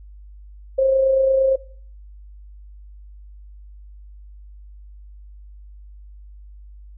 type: tone with amplitude modulation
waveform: sine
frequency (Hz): 533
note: C5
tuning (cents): +32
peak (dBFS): -12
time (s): 0.78-1.56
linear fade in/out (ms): 10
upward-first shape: sine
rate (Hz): 28.7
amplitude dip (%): 35
effects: noise-tail reverb RT60 0.5 s tail -19 dB re dry + added 50 Hz sine -39 dBFS peak until 6.97 s